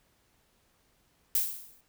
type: noise with exponential decay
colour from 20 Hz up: violet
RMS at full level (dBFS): -24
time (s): 1.35-1.81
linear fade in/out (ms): 2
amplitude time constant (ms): 100
effects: pink hiss -69 dBFS RMS until 1.88 s